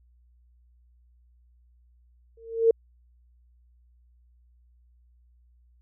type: tone with exponential growth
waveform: sine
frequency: 455.1 Hz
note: A#4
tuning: 42 cents flat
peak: -12 dBFS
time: 2.37-2.71 s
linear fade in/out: 5 ms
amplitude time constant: 72 ms
effects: added 60 Hz sine -57 dBFS peak until 5.81 s